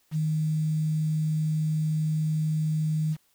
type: tone with quantisation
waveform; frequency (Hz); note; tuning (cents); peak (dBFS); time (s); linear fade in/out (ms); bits
sine; 155.56; D#3; 0; -23; 0.11-3.17; 50; 8
effects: white hiss -67 dBFS RMS until 3.34 s